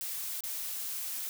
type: noise with dropouts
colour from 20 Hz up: blue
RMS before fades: -37 dBFS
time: 0.01-1.29 s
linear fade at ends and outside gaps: 0 ms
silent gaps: 0.406-0.437 s
effects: none